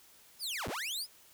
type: linear two-way sweep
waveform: sawtooth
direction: down then up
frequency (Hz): 5274 to 38.52 to 5274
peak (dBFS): -32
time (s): 0.39-1.07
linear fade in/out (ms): 50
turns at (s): 0.68
effects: white hiss -60 dBFS RMS until 1.33 s